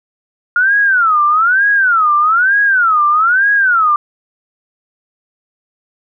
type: tone with vibrato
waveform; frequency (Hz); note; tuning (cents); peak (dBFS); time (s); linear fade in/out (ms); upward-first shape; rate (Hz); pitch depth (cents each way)
sine; 1400; F6; +4; -8; 0.56-3.96; 2; sine; 1.1; 290
effects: none